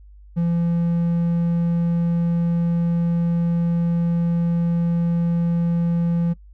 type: tone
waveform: triangle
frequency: 170 Hz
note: F3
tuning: 46 cents flat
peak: -15 dBFS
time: 0.36-6.34 s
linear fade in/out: 20 ms
effects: noise-tail reverb RT60 0.1 s tail -24 dB re dry + added 50 Hz sine -42 dBFS peak until 6.53 s